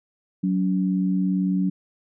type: tone pair together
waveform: sine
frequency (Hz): 185.7 / 283.7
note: F#3 / C#4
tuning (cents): +7 / +40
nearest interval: perfect fifth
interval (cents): 733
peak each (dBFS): -20 / -26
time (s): 0.43-1.7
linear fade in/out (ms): 10
effects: none